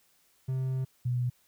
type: tone pair in turn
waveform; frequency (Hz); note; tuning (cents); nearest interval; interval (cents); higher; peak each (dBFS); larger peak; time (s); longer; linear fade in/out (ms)
triangle / sine; 130.81 / 123.47; C3 / B2; 0 / 0; minor second; 100; first; -26; neither; 0.48-0.85 / 1.05-1.3; first; 10
effects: white hiss -67 dBFS RMS until 1.47 s